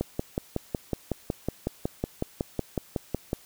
click train, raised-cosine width 2 ms, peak -13 dBFS, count 19, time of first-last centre 0.01-3.331 s, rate 5.42 Hz, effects white hiss -54 dBFS RMS until 3.45 s

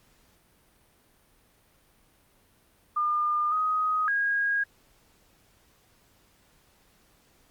sine tone with pitch steps, 1207 / 1254 / 1636 Hz, D6 / D#6 / G#6, +47 / +13 / -26 cents, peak -23 dBFS, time 2.96-4.64 s, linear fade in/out 10 ms, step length 560 ms, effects pink hiss -63 dBFS RMS until 7.5 s + Opus 48 kbps

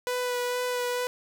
sawtooth tone with vibrato, 493.9 Hz, B4, in tune, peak -23 dBFS, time 0.07-1.07 s, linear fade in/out 0 ms, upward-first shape sine, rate 2.2 Hz, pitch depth 14 cents each way, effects none

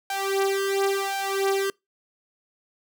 sawtooth tone with flanger, 392 Hz, G4, in tune, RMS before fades -25 dBFS, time 0.1-1.7 s, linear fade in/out 2 ms, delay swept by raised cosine 1.3 to 3.2 ms, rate 0.94 Hz, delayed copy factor +1, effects noise-tail reverb RT60 0.2 s tail -25 dB re dry

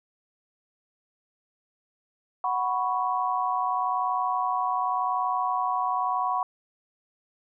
sine chord, F# suspended fourth, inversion none, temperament equal, 740 / 987.8 / 1108.7 Hz, F#5 / B5 / C#6, 0 / 0 / 0 cents, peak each -28 dBFS, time 2.44-6.43 s, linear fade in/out 2 ms, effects none

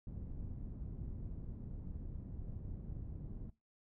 pink low-pass noise, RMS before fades -45 dBFS, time 0.07-3.5 s, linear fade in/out 2 ms, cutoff 180 Hz, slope 12 dB/octave, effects noise-tail reverb RT60 0.2 s tail -18 dB re dry

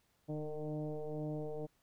sine tone with frequency modulation, 153 Hz, D#3, 29 cents flat, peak -37 dBFS, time 0.28-1.67 s, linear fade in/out 20 ms, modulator 152 Hz, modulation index 3.1, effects pink hiss -75 dBFS RMS until 1.82 s

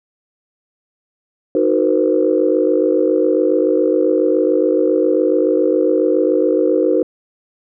sine chord, C half-diminished seventh, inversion first, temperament equal with one note detuned, 311.1 / 370 / 466.2 / 513.4 Hz, Eb4 / Gb4 / Bb4 / C5, 0 / 0 / 0 / -33 cents, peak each -17 dBFS, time 1.55-7.03 s, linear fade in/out 2 ms, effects tanh soft clip ceiling -1 dBFS

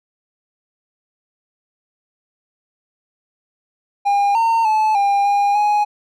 triangle tone with pitch steps, 807 / 912 / 866 / 802 / 810 / 833 Hz, G#5 / A#5 / A5 / G5 / G#5 / G#5, -50 / -38 / -28 / +39 / -43 / +5 cents, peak -11 dBFS, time 4.05-5.85 s, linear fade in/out 20 ms, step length 300 ms, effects none

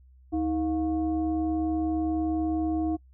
sine tone with frequency modulation, 317.2 Hz, D#4, 33 cents sharp, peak -24 dBFS, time 0.32-2.97 s, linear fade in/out 20 ms, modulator 390 Hz, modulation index 0.58, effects noise-tail reverb RT60 0.1 s tail -26 dB re dry + added 64 Hz sine -52 dBFS peak until 3.13 s

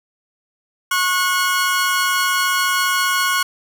sawtooth tone pair together, 1091.5 / 1457 Hz, C#6 / F#6, -27 / -27 cents, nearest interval perfect fourth, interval 500 cents, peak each -15 dBFS, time 0.91-3.43 s, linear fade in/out 5 ms, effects none

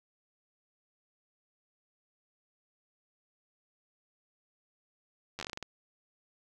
slowing click train, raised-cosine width 0.2 ms, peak -21 dBFS, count 10, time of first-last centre 5.39-5.627 s, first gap 10 ms, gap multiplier 1.23, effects none

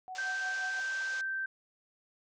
sine tone with tremolo, 745 Hz, F#5, 12 cents sharp, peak -38 dBFS, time 0.08-0.8 s, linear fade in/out 0 ms, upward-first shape triangle, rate 5.7 Hz, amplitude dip 95%
white band-pass noise, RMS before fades -47 dBFS, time 0.15-1.21 s, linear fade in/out 0 ms, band 490 to 6800 Hz, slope 48 dB/octave
sine tone, 1560 Hz, G6, 9 cents flat, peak -32 dBFS, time 0.18-1.46 s, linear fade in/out 5 ms
effects none

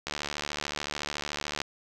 click train, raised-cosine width 0.2 ms, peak -14 dBFS, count 115, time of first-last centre 0.07-1.617 s, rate 73.7 Hz, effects none

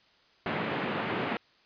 pink band-pass noise, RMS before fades -32 dBFS, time 0.46-1.37 s, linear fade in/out 2 ms, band 140 to 2800 Hz, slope 24 dB/octave, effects white hiss -63 dBFS RMS until 1.65 s + resampled to 11025 Hz

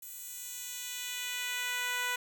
10% pulse tone with high-pass filter sweep, 493.9 Hz, B4, in tune, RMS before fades -37 dBFS, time 0.02-2.16 s, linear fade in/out 5 ms, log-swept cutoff 11000 to 1000 Hz, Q 0.85, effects 9-bit

